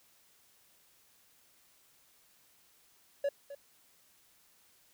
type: tone with echo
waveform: triangle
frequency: 564 Hz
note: C#5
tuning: 30 cents sharp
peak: -26 dBFS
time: 3.24-3.29 s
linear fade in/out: 5 ms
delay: 260 ms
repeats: 1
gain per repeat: -14 dB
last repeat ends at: 3.55 s
effects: white hiss -66 dBFS RMS until 4.93 s